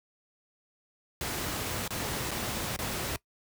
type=noise with dropouts; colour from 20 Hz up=pink; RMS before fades=-33 dBFS; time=1.21-3.16 s; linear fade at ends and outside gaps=1 ms; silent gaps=1.878-1.906 / 2.309-2.314 / 2.763-2.789 s; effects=noise-tail reverb RT60 0.1 s tail -20 dB re dry + high-pass 60 Hz 12 dB/octave